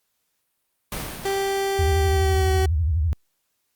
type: noise with exponential decay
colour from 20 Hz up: pink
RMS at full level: -28 dBFS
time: 0.92-2.44 s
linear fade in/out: 2 ms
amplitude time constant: 330 ms
type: tone with pitch glide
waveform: 30% pulse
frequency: 392 to 379.3 Hz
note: G4 to F#4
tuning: 0 to +43 cents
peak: -19 dBFS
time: 1.25-2.66 s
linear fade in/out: 5 ms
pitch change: -57 cents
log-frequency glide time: 1.98-2.5 s
type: tone with vibrato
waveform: sine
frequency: 79.5 Hz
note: D#2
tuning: 38 cents sharp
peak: -18 dBFS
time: 1.79-3.13 s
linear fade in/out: 0 ms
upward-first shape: sine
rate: 12 Hz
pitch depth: 200 cents each way
effects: white hiss -73 dBFS RMS until 3.75 s + Opus 48 kbps